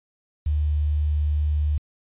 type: tone with quantisation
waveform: sine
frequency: 74.8 Hz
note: D2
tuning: 32 cents sharp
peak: -19 dBFS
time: 0.46-1.78 s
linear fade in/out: 5 ms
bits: 8
effects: resampled to 8000 Hz